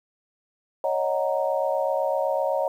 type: chord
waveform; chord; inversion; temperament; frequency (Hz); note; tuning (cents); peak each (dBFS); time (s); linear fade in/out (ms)
sine; D# minor seventh; third; equal; 554.4 / 622.3 / 740 / 932.3; C#5 / D#5 / F#5 / A#5; 0 / 0 / 0 / 0; -25 / -26 / -30 / -30; 0.84-2.68; 2
effects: 9-bit